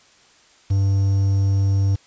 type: tone with quantisation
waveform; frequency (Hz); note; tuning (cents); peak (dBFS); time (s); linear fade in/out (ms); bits
triangle; 98; G2; 0; -13; 0.7-1.96; 10; 7
effects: white hiss -53 dBFS RMS until 2.06 s + resampled to 16000 Hz